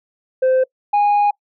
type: tone pair in turn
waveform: sine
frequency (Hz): 518 / 822.7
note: C5 / G#5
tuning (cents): -17 / -17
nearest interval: minor sixth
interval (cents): 800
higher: second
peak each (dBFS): -9 / -9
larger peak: neither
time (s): 0.42-0.64 / 0.93-1.31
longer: second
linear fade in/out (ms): 10
effects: noise-tail reverb RT60 0.1 s tail -25 dB re dry + tanh soft clip ceiling -11 dBFS